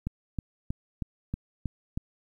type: click train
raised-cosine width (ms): 5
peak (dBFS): -18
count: 7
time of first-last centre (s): 0.07-1.975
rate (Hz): 3.15
effects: 10-bit